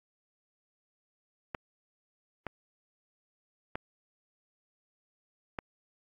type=clicks; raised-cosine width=0.5 ms; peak=-19 dBFS; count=4; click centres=1.548 / 2.467 / 3.755 / 5.588 s; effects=AAC 32 kbps